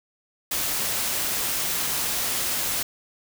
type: noise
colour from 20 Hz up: white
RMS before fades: -26 dBFS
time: 0.51-2.83 s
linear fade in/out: 5 ms
effects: none